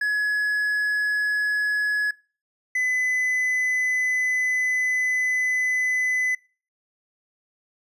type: tone pair in turn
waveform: triangle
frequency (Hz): 1690 / 2010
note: G#6 / B6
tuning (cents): +30 / +30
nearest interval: minor third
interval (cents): 300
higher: second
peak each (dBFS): -19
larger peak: neither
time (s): 0.01-2.11 / 2.75-6.35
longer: second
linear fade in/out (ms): 5
effects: noise-tail reverb RT60 0.4 s tail -24 dB re dry + resampled to 32000 Hz